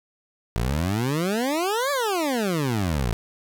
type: exponential two-way sweep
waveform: 20% pulse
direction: up then down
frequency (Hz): 53.1 to 587.3 to 53.1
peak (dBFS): -17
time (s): 0.56-3.13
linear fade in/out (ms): 0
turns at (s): 1.91
effects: 8-bit